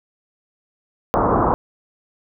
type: low-pass noise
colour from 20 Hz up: white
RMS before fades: -17 dBFS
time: 1.14-1.54 s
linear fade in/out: 0 ms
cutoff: 1200 Hz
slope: 48 dB/octave
effects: none